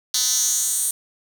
10% pulse tone with high-pass filter sweep, 252.1 Hz, B3, 36 cents sharp, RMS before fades -21 dBFS, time 0.14-0.91 s, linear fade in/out 2 ms, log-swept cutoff 4900 to 9000 Hz, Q 3.5, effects none

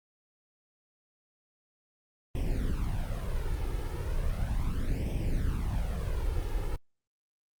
brown noise with flanger, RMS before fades -30 dBFS, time 2.35-6.76 s, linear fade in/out 2 ms, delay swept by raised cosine 0.35 to 2.35 ms, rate 0.36 Hz, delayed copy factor +0.8, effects Opus 32 kbps

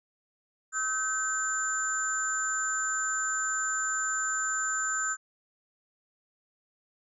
sine tone cluster, 1287 / 1545 / 7140 Hz, E6 / G6 / A8, -42 / -26 / +24 cents, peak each -34 / -31 / -31 dBFS, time 0.72-5.17 s, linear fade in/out 50 ms, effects none

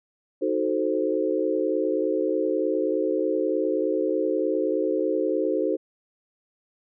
sine chord, D# diminished seventh, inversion none, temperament equal, 311.1 / 370 / 440 / 523.3 Hz, D#4 / F#4 / A4 / C5, 0 / 0 / 0 / 0 cents, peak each -27 dBFS, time 0.41-5.77 s, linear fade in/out 20 ms, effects none

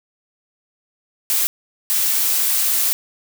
blue noise bursts at uneven times, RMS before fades -18 dBFS, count 2, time 1.3-1.47 / 1.9-2.93 s, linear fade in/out 0 ms, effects none

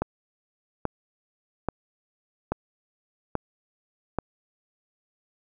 click train, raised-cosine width 1 ms, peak -11 dBFS, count 6, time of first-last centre 0.02-4.187 s, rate 1.2 Hz, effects none

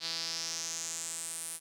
sawtooth tone with band-pass filter sweep, 164.81 Hz, E3, in tune, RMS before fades -38 dBFS, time 0-1.6 s, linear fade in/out 50 ms, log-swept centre 4400 to 10000 Hz, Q 4.3, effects none

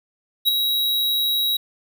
square tone with ADSR envelope, 3853 Hz, B7, 44 cents flat, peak -12 dBFS, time 0.45-1.57 s, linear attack 35 ms, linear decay 4 ms, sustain -7 dB, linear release 6 ms, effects 9-bit

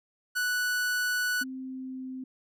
45% pulse tone, 1480 Hz, F#6, in tune, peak -26 dBFS, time 0.35-1.44 s, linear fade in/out 20 ms
sine tone with pitch glide, 260.9 to 259.2 Hz, C4 to C4, -5 to -16 cents, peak -35 dBFS, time 1.41-2.24 s, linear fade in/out 5 ms, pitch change -11 cents, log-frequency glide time 1.59-2.08 s
effects none

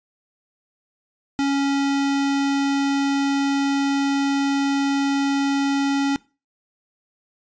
square tone, 278 Hz, C#4, 5 cents sharp, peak -19 dBFS, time 1.39-6.16 s, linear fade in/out 0 ms, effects noise-tail reverb RT60 0.3 s tail -21 dB re dry + resampled to 16000 Hz

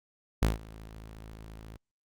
sawtooth tone with ADSR envelope, 54.2 Hz, A1, 25 cents flat, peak -17 dBFS, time 0.42-1.77 s, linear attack 5 ms, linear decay 150 ms, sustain -23 dB, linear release 3 ms, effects Opus 48 kbps

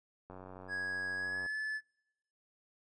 click train, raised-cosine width 1 ms, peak -35 dBFS, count 109, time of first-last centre 0.3-1.461 s, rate 93 Hz
triangle tone with pitch glide, 1661.2 to 1732.7 Hz, G#6 to A6, 0 to -27 cents, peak -33 dBFS, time 0.68-1.81 s, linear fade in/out 50 ms, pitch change +73 cents, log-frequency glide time 1.16-1.56 s
effects noise-tail reverb RT60 0.9 s tail -25 dB re dry + resampled to 22050 Hz

